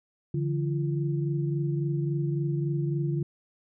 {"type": "tone cluster", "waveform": "sine", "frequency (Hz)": [144.7, 168.3, 343], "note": ["D3", "E3", "F4"], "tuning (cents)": [-25, 36, -31], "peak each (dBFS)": [-26, -35, -33], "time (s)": [0.34, 3.23], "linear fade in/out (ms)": 5, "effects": []}